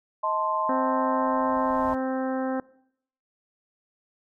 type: chord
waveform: sine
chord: A diminished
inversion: second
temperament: equal with one note detuned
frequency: 630.9 / 880 / 1046.5 Hz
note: Eb5 / A5 / C6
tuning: +24 / 0 / 0 cents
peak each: -30 / -29 / -25 dBFS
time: 0.23-1.94 s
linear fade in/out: 10 ms
type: harmonic tone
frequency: 261.6 Hz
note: C4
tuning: in tune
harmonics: 1 / 2 / 3 / 4 / 5 / 6 / 7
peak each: -27 / -30 / -34 / -40 / -40 / -41 / -47 dBFS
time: 0.69-2.6 s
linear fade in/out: 2 ms
type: noise with exponential growth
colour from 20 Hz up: brown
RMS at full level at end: -38 dBFS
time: 0.75-1.95 s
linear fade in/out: 2 ms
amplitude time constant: 260 ms
effects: noise-tail reverb RT60 0.7 s tail -22 dB re dry